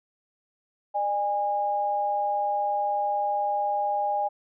sine tone pair together, 601.9 / 818 Hz, D5 / G#5, +42 / -26 cents, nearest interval perfect fourth, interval 532 cents, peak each -30 / -24 dBFS, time 0.94-4.29 s, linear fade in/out 20 ms, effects none

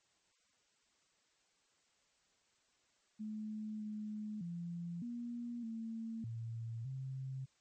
sine tone with pitch steps, 214.8 / 212.5 / 171.6 / 238.3 / 225.5 / 114.4 / 132.5 Hz, A3 / G#3 / F3 / A#3 / A3 / A#2 / C3, -41 / +40 / -30 / +38 / +43 / -32 / +22 cents, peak -40 dBFS, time 3.19-7.46 s, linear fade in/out 20 ms, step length 610 ms, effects white hiss -75 dBFS RMS until 7.6 s + MP3 32 kbps

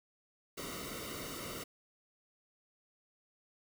pink noise with comb filter, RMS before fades -43 dBFS, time 0.57-1.64 s, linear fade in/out 10 ms, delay 1.2 ms, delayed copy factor -0.8, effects none

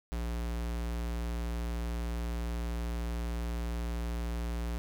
square tone, 58.4 Hz, A#1, 4 cents sharp, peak -33 dBFS, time 0.12-4.78 s, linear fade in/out 0 ms, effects none

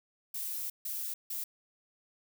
violet noise bursts at uneven times, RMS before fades -37 dBFS, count 3, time 0.34-0.7 / 0.85-1.14 / 1.3-1.44 s, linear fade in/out 5 ms, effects none

